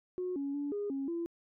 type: tone with pitch steps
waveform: sine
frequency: 363.9 / 279.7 / 287.1 / 409.8 / 273.3 / 338.6 Hz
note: F#4 / C#4 / D4 / G#4 / C#4 / E4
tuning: -29 / +16 / -39 / -23 / -24 / +46 cents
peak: -32 dBFS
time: 0.18-1.26 s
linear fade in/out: 0 ms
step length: 180 ms
effects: tanh soft clip ceiling -28 dBFS